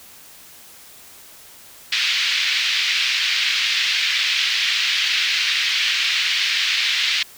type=band-pass noise; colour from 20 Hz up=pink; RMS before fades=-20 dBFS; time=1.92-7.23 s; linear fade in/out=5 ms; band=2100 to 4500 Hz; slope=24 dB/octave; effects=white hiss -44 dBFS RMS until 7.37 s